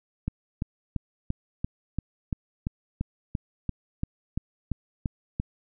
click train, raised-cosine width 5 ms, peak -15 dBFS, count 16, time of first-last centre 0.28-5.399 s, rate 2.93 Hz, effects none

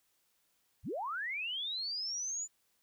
sine linear sweep, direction up, 43.65 to 7080 Hz, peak -35 dBFS, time 0.83-2.48 s, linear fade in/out 50 ms, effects white hiss -75 dBFS RMS until 2.82 s

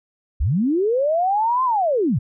sine linear two-way sweep, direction up then down, 48.27 to 1053 to 91.8 Hz, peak -16 dBFS, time 0.4-2.19 s, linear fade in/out 10 ms, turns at 1.64 s, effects none

